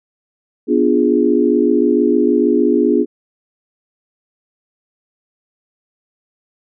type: chord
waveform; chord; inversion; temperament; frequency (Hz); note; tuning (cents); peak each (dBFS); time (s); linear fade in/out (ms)
sine; B diminished seventh; none; equal; 246.9 / 293.7 / 349.2 / 415.3; B3 / D4 / F4 / Ab4; 0 / 0 / 0 / 0; -16; 0.67-3.06; 50
effects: none